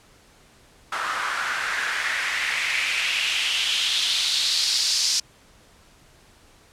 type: noise with band-pass filter sweep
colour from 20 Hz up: white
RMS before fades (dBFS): -24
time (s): 0.92-5.2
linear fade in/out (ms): 5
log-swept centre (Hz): 1200 to 5200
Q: 3.1
effects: pink hiss -54 dBFS RMS until 6.72 s + low-pass 10000 Hz 12 dB/octave